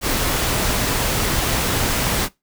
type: noise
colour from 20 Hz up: pink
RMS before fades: -20 dBFS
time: 0.01-2.29 s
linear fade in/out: 50 ms
effects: noise-tail reverb RT60 0.2 s tail -21 dB re dry